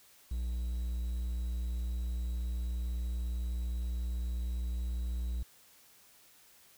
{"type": "tone with quantisation", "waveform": "triangle", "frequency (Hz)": 59.9, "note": "A#1", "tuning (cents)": 48, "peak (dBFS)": -30, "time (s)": [0.31, 5.43], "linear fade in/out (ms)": 5, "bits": 10, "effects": ["white hiss -61 dBFS RMS until 6.77 s"]}